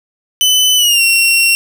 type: tone with pitch glide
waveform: sawtooth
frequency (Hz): 3015 to 2733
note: F#7 to F7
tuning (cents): +32 to -38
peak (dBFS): -5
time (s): 0.41-1.55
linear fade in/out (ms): 0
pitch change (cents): -170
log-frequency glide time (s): 0.76-1.02
effects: none